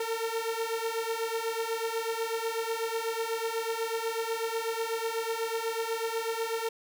sawtooth beating tone pair, 450 / 458.1 Hz, A4 / A#4, +39 / -30 cents, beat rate 8.1 Hz, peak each -29 dBFS, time 0-6.69 s, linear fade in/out 5 ms, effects none

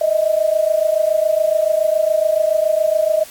sine tone pair together, 614.9 / 642 Hz, D#5 / E5, -21 / -46 cents, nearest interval minor second, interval 75 cents, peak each -16 dBFS, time 0.01-3.24 s, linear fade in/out 5 ms, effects white hiss -39 dBFS RMS until 3.3 s + AAC 64 kbps

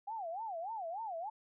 sine tone with vibrato, 772 Hz, G5, 27 cents flat, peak -38 dBFS, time 0.07-1.3 s, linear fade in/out 10 ms, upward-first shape sine, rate 3.4 Hz, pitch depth 290 cents each way, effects none

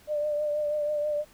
sine tone with vibrato, 596 Hz, D5, 25 cents sharp, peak -25 dBFS, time 0.07-1.25 s, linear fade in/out 50 ms, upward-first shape triangle, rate 6.2 Hz, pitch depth 33 cents each way, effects pink hiss -57 dBFS RMS until 1.33 s

